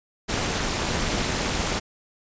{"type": "noise with amplitude modulation", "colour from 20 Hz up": "pink", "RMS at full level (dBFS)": -22, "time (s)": [0.28, 1.8], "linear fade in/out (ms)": 20, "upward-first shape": "sine", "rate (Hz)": 252, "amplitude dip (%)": 75, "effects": ["resampled to 16000 Hz"]}